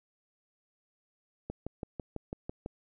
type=click train; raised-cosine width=2 ms; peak=-23 dBFS; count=8; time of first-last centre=1.5-2.661 s; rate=6.03 Hz; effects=none